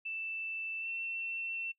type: tone with pitch glide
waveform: sine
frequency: 2654 to 2697 Hz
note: E7 to E7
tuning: +11 to +39 cents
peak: -36 dBFS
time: 0.05-1.72 s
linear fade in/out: 10 ms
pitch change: +28 cents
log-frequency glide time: 0.8-0.88 s
effects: noise-tail reverb RT60 0.1 s tail -19 dB re dry